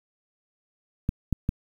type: clicks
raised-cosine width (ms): 5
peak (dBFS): -11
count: 3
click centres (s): 1.091 / 1.327 / 1.491
effects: 8-bit